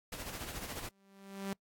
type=noise with tremolo; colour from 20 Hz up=pink; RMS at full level=-41 dBFS; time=0.12-0.89 s; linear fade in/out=5 ms; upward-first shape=sine; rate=14 Hz; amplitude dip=50%
type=tone with exponential growth; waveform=sawtooth; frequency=196 Hz; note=G3; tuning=in tune; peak=-31 dBFS; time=0.88-1.53 s; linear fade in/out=0 ms; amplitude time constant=140 ms
effects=noise-tail reverb RT60 0.1 s tail -25 dB re dry + AAC 64 kbps